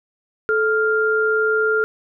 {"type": "tone pair together", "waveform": "sine", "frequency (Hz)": [435.6, 1398.6], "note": ["A4", "F6"], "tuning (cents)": [-17, 2], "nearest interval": "octave + minor sixth", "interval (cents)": 2019, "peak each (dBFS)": -18, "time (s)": [0.49, 1.84], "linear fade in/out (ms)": 0, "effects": []}